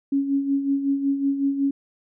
sine tone with tremolo, 277.2 Hz, C#4, in tune, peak -17 dBFS, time 0.12-1.71 s, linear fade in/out 5 ms, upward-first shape sine, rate 5.4 Hz, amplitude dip 60%, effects none

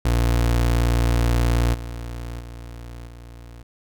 30% pulse tone with level steps, 58.7 Hz, A#1, 13 cents sharp, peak -14 / -27 / -32 / -36 dBFS, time 0.05-3.63 s, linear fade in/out 5 ms, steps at 1.73 / 2.39 / 3.06 s, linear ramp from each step 20 ms, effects none

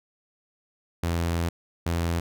sawtooth tone bursts at uneven times, 84.6 Hz, E2, 45 cents sharp, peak -20 dBFS, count 2, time 1.03-1.49 / 1.86-2.2 s, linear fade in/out 5 ms, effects none

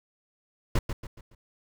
brown noise with echo, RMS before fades -22 dBFS, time 0.75-0.79 s, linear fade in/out 5 ms, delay 140 ms, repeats 4, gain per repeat -8 dB, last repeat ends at 1.35 s, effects none

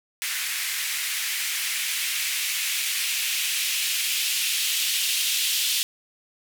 violet noise with band-pass filter sweep, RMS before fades -26 dBFS, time 0.22-5.83 s, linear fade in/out 0 ms, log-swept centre 1900 to 3100 Hz, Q 2.1, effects none

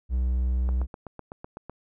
triangle tone, 62.6 Hz, B1, 24 cents sharp, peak -20 dBFS, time 0.09-0.87 s, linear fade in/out 50 ms
click train, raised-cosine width 1 ms, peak -24 dBFS, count 9, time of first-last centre 0.69-1.696 s, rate 7.95 Hz
effects none

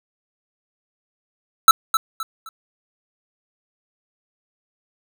square tone with echo, 1318.5 Hz, E6, in tune, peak -5 dBFS, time 1.68-1.71 s, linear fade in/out 2 ms, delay 260 ms, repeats 3, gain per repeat -10 dB, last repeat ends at 2.49 s, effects none

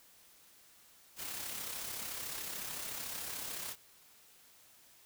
white noise with amplitude modulation, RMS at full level -40 dBFS, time 1.16-3.76 s, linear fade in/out 50 ms, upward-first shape sine, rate 33.7 Hz, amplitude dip 40%, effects white hiss -62 dBFS RMS until 5.05 s

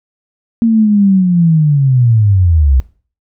sine linear sweep, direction down, 231.9 to 61.74 Hz, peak -6 dBFS, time 0.62-2.8 s, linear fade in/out 0 ms, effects noise-tail reverb RT60 0.4 s tail -19 dB re dry

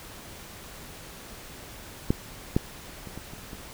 clicks, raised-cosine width 3 ms, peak -8 / -8 / -27 / -25 / -29 / -25 dBFS, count 6, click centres 2.105 / 2.565 / 3.073 / 3.176 / 3.336 / 3.532 s, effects pink hiss -44 dBFS RMS until 3.73 s

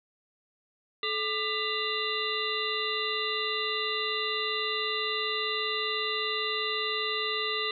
harmonic tone with a mistuned harmonic, 398.6 Hz, G4, 29 cents sharp, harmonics 1 / 3 / 5 / 7 / 9 / 10, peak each -35 / -35 / -35 / -35 / -35 / -35 dBFS, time 1.03-7.71 s, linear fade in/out 2 ms, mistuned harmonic 1, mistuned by +140 cents, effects none

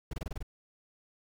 brown noise bursts, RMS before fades -35 dBFS, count 7, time 0.11-0.428 s, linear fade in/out 5 ms, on 24 ms, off 25 ms, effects none

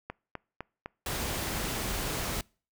click train, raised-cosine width 0.5 ms, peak -21 dBFS, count 4, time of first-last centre 0.1-0.859 s, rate 3.95 Hz
pink noise, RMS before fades -33 dBFS, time 1.06-2.41 s, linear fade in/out 2 ms
effects noise-tail reverb RT60 0.4 s tail -26 dB re dry

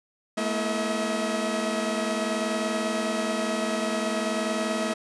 sawtooth tone cluster, 216.4 / 236.9 / 332.5 / 640 Hz, A3 / A#3 / E4 / D#5, -29 / +28 / +15 / +49 cents, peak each -26 / -28 / -31 / -25 dBFS, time 0.37-4.94 s, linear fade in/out 10 ms, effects resampled to 24000 Hz

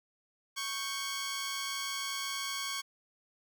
10% pulse tone pair together, 1107.8 / 1568 Hz, C#6 / G6, -1 / 0 cents, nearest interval tritone, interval 601 cents, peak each -27 / -32 dBFS, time 0.56-2.82 s, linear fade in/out 20 ms, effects none

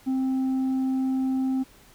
triangle tone with tanh clipping, 262.6 Hz, C4, 6 cents sharp, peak -23 dBFS, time 0.06-1.64 s, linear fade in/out 20 ms, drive 8 dB, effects pink hiss -54 dBFS RMS until 1.94 s

